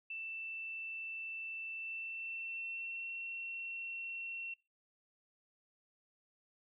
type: tone with pitch glide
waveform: sine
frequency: 2664 to 2718 Hz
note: E7 to F7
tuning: +18 to -48 cents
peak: -40 dBFS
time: 0.1-4.54 s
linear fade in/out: 5 ms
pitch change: +34 cents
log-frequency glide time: 1.76-3.12 s
effects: noise-tail reverb RT60 0.3 s tail -22 dB re dry